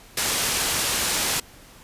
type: low-pass noise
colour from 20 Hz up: white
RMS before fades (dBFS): -24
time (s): 0.17-1.4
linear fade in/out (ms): 5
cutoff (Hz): 9500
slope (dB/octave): 12
effects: pink hiss -48 dBFS RMS until 1.83 s + resampled to 32000 Hz